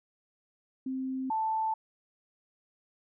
sine tone pair in turn, 262 / 881.3 Hz, C4 / A5, +2 / +3 cents, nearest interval octave + major sixth, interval 2101 cents, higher second, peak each -31 / -27 dBFS, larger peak second, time 0.86-1.3 / 1.3-1.74 s, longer neither, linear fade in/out 5 ms, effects none

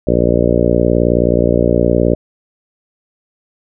harmonic tone, 59.1 Hz, A#1, 24 cents sharp, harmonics 1 / 2 / 3 / 4 / 5 / 6 / 7 / 8 / 9 / 10, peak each -19 / -19 / -19 / -19 / -19 / -19 / -19 / -19 / -19 / -19 dBFS, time 0.07-2.15 s, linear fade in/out 5 ms, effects none

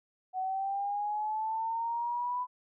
sine linear sweep, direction up, 743 to 999 Hz, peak -30 dBFS, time 0.33-2.47 s, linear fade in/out 50 ms, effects none

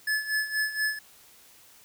square tone with tremolo, 1723 Hz, A6, 37 cents flat, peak -24 dBFS, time 0.07-0.99 s, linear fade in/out 5 ms, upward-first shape sine, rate 4.2 Hz, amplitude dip 75%, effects white hiss -55 dBFS RMS until 1.84 s

